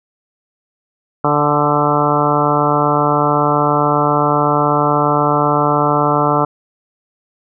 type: harmonic tone with a mistuned harmonic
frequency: 147.3 Hz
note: D3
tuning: 6 cents sharp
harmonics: 1 / 2 / 3 / 4 / 5 / 6 / 7 / 8 / 9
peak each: -20 / -20 / -20 / -20 / -20 / -20 / -20 / -20 / -20 dBFS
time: 1.24-6.45 s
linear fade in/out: 5 ms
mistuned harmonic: 6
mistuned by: -16 cents
effects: none